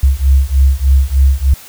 sine beating tone pair, 66 / 69.3 Hz, C2 / C#2, +16 / 0 cents, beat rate 3.3 Hz, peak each -10 dBFS, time 0.03-1.54 s, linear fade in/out 5 ms, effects white hiss -36 dBFS RMS until 1.68 s

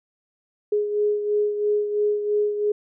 sine beating tone pair, 416.5 / 419.5 Hz, G#4 / G#4, +5 / +17 cents, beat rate 3 Hz, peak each -20 / -28 dBFS, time 0.72-2.72 s, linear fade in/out 5 ms, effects none

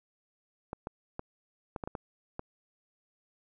clicks, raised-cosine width 1 ms, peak -22 dBFS, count 8, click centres 0.731 / 0.871 / 1.194 / 1.762 / 1.838 / 1.875 / 1.952 / 2.394 s, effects none

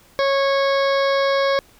harmonic tone, 550 Hz, C#5, 14 cents flat, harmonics 1 / 2 / 3 / 4 / 6 / 7 / 8 / 9 / 10, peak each -17 / -23 / -27 / -29 / -33 / -34 / -35 / -36 / -37 dBFS, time 0.19-1.59 s, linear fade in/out 0 ms, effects pink hiss -52 dBFS RMS until 1.79 s

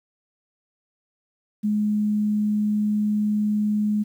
sine tone, 210.2 Hz, G#3, 21 cents sharp, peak -19 dBFS, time 1.63-4.04 s, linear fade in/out 20 ms, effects 9-bit

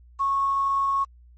sine tone with quantisation, 1100 Hz, C#6, 14 cents flat, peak -20 dBFS, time 0.19-1.05 s, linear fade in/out 20 ms, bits 8, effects added 60 Hz sine -48 dBFS peak until 1.37 s + MP3 32 kbps

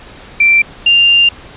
sine tone pair in turn, 2349 / 2793 Hz, D7 / F7, 0 / -1 cents, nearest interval minor third, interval 299 cents, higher second, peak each -5 dBFS, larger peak neither, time 0.4-0.62 / 0.86-1.29 s, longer second, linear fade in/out 5 ms, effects pink hiss -35 dBFS RMS until 1.56 s + resampled to 8000 Hz

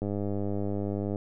click train, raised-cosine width 2 ms, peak -19 dBFS, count 116, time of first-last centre 0.02-1.159 s, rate 101 Hz, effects none

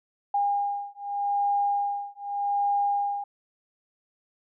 sine beating tone pair, 809 / 809.83 Hz, G#5 / G#5, -46 / -44 cents, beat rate 0.83 Hz, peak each -27 dBFS, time 0.34-3.24 s, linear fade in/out 5 ms, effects none

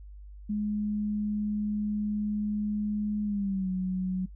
sine tone with pitch glide, 209.4 to 185.48 Hz, G#3 to F#3, +15 to +5 cents, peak -27 dBFS, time 0.49-4.26 s, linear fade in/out 10 ms, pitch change -210 cents, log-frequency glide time 3.24-3.7 s, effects noise-tail reverb RT60 0.1 s tail -22 dB re dry + added 50 Hz sine -43 dBFS peak until 4.35 s

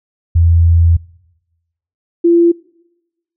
sine tone pair in turn, 84 / 340.9 Hz, E2 / F4, +33 / -42 cents, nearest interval 2 octaves, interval 2425 cents, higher second, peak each -6 dBFS, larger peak neither, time 0.35-0.97 / 2.24-2.52 s, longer first, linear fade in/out 10 ms, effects noise-tail reverb RT60 1.0 s tail -24 dB re dry

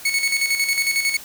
sawtooth tone with tremolo, 2209 Hz, C#7, 7 cents flat, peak -13 dBFS, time 0.05-1.17 s, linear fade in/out 5 ms, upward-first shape square, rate 11 Hz, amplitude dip 55%, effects white hiss -39 dBFS RMS until 1.24 s

